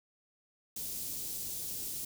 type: band-stop noise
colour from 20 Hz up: white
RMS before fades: -39 dBFS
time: 0.76-2.05 s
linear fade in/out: 5 ms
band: 350 to 5200 Hz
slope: 12 dB/octave
effects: none